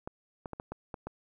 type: clicks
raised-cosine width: 1 ms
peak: -24 dBFS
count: 7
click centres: 0.075 / 0.458 / 0.533 / 0.599 / 0.72 / 0.942 / 1.07 s
effects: 11-bit